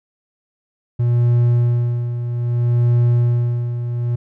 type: tone with tremolo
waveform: triangle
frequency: 120 Hz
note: B2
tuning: 49 cents flat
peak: -9 dBFS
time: 0.99-4.16 s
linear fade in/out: 10 ms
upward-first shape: sine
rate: 0.62 Hz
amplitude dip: 65%
effects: none